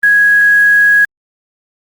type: tone with quantisation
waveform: sine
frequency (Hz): 1661.2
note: G#6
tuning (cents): 0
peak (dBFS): -5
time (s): 0.03-1.05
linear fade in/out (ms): 5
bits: 5
effects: Opus 24 kbps